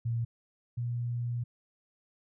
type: tone pair in turn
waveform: sine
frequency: 116.54 / 119.95 Hz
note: A#2 / A#2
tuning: 0 / +50 cents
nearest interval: unison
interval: 50 cents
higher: second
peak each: -28 / -30 dBFS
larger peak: first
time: 0.05-0.25 / 0.77-1.44 s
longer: second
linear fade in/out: 10 ms
effects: none